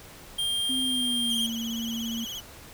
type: tone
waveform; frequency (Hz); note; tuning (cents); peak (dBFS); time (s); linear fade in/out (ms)
square; 3200; G7; +35; -26; 0.38-1.47; 10
type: tone with pitch glide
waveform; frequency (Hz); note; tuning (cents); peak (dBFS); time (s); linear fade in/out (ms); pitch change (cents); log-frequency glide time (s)
sine; 258.5 to 229; C4 to A#3; -21 to -31; -30; 0.69-2.25; 10; -210; 0.84-1.39
type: tone with vibrato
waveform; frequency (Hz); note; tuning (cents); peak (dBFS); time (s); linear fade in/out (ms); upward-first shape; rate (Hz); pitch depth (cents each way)
35% pulse; 3136; G7; 0; -32; 1.29-2.41; 20; sine; 17; 110
effects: pink hiss -47 dBFS RMS until 2.73 s